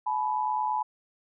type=tone pair together; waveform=sine; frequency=858 / 987 Hz; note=A5 / B5; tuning=-44 / -1 cents; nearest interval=major second; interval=243 cents; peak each=-28 dBFS; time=0.06-0.83 s; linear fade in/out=10 ms; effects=none